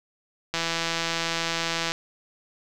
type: click train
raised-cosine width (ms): 0.2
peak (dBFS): -9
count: 230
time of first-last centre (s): 0.54-1.92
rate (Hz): 166
effects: none